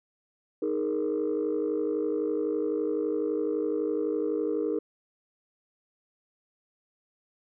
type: chord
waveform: sine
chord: D# suspended fourth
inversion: none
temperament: just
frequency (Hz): 311.1 / 414.8 / 466.7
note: D#4 / G#4 / A#4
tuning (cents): 0 / -2 / +2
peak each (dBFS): -29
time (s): 0.62-4.79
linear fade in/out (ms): 5
effects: tanh soft clip ceiling -20 dBFS